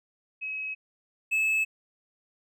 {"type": "tone pair in turn", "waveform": ["sine", "triangle"], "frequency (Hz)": [2557, 2600], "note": ["D#7", "E7"], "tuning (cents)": [47, -24], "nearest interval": "unison", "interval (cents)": 29, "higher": "second", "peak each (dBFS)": [-31, -21], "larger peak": "second", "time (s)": [[0.41, 0.75], [1.31, 1.65]], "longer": "neither", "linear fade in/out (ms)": 20, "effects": []}